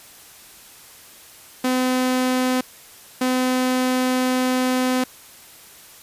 sawtooth tone bursts at uneven times, 254.9 Hz, C4, 45 cents flat, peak -14 dBFS, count 2, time 1.64-2.61 / 3.21-5.04 s, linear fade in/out 5 ms, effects white hiss -45 dBFS RMS until 6.02 s + resampled to 32000 Hz

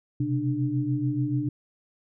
sine tone cluster, 126.1 / 133 / 297 Hz, B2 / C3 / D4, +36 / +29 / +20 cents, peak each -28 / -29 / -27 dBFS, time 0.2-1.49 s, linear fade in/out 5 ms, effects none

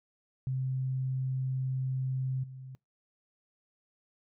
sine tone with level steps, 130.81 Hz, C3, in tune, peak -29 / -42 dBFS, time 0.47-2.75 s, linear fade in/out 0 ms, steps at 2.43 s, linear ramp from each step 10 ms, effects noise-tail reverb RT60 0.2 s tail -24 dB re dry

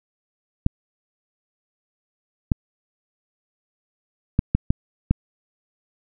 clicks, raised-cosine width 5 ms, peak -4 dBFS, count 6, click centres 0.664 / 2.518 / 4.391 / 4.55 / 4.705 / 5.11 s, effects none

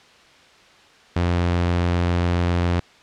sawtooth tone, 87.31 Hz, F2, in tune, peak -14 dBFS, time 1.16-2.8 s, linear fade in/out 5 ms, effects white hiss -50 dBFS RMS until 3.02 s + low-pass 4000 Hz 12 dB/octave

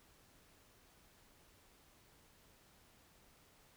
silence, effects pink hiss -67 dBFS RMS until 3.76 s

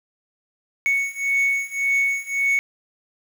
triangle beating tone pair, 2217 / 2218.8 Hz, C#7 / C#7, 0 / +1 cents, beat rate 1.8 Hz, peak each -21 / -20 dBFS, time 0.86-2.59 s, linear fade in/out 0 ms, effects 7-bit

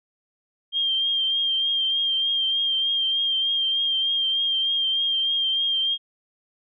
sine tone with vibrato, 3192 Hz, G7, 31 cents sharp, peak -20 dBFS, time 0.72-5.98 s, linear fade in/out 50 ms, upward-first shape triangle, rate 3.3 Hz, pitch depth 35 cents each way, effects none

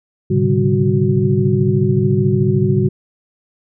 sine tone cluster, 107.2 / 132.2 / 145.9 / 196.2 / 369.6 Hz, A2 / C3 / D3 / G3 / F#4, -45 / +18 / -11 / +2 / -2 cents, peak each -18 dBFS, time 0.3-2.89 s, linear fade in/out 10 ms, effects none

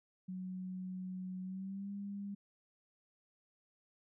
sine tone with pitch glide, 185 to 200.6 Hz, F#3 to G3, 0 to +40 cents, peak -40 dBFS, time 0.28-2.35 s, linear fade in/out 10 ms, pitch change +140 cents, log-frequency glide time 1.42-1.91 s, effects none

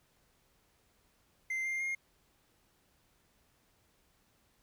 triangle tone with pitch steps, 2082 / 2106 / 2131 Hz, C7 / C7 / C7, -9 / +11 / +31 cents, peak -31 dBFS, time 1.5-1.95 s, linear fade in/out 5 ms, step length 150 ms, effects pink hiss -71 dBFS RMS until 4.62 s

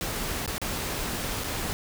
pink noise with dropouts, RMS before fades -31 dBFS, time 0.01-1.73 s, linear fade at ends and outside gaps 0 ms, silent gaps 0.461-0.477 / 0.581-0.616 / 1.437-1.442 s, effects none

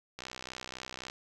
click train, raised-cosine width 0.2 ms, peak -23 dBFS, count 59, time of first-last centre 0.19-1.099 s, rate 63.8 Hz, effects none

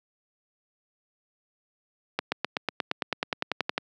accelerating click train, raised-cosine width 0.3 ms, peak -9 dBFS, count 16, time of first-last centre 2.19-3.779 s, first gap 130 ms, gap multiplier 0.97, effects high-pass 200 Hz 12 dB/octave

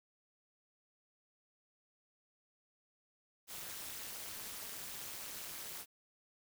white noise with amplitude modulation, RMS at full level -42 dBFS, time 3.47-5.86 s, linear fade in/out 50 ms, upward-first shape sine, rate 215 Hz, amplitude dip 95%, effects none

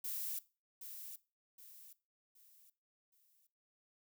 violet noise with echo, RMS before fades -41 dBFS, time 0.04-0.39 s, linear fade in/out 5 ms, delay 770 ms, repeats 4, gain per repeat -8 dB, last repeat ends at 3.47 s, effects noise-tail reverb RT60 0.3 s tail -18 dB re dry

